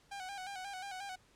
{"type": "tone with vibrato", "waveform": "sawtooth", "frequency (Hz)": 771, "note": "G5", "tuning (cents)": -29, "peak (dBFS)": -38, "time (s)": [0.11, 1.16], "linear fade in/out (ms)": 10, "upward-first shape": "square", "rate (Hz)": 5.6, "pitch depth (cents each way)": 64, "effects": ["pink hiss -67 dBFS RMS until 1.35 s", "low-pass 9000 Hz 12 dB/octave"]}